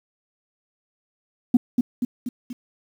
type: tone with echo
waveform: sine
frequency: 245.2 Hz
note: B3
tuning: 12 cents flat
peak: -9 dBFS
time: 1.54-1.57 s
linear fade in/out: 5 ms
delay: 240 ms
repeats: 4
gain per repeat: -5 dB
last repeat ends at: 2.53 s
effects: tanh soft clip ceiling -8 dBFS + 8-bit